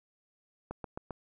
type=click train; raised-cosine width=1 ms; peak=-24 dBFS; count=4; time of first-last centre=0.71-1.107 s; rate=7.55 Hz; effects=none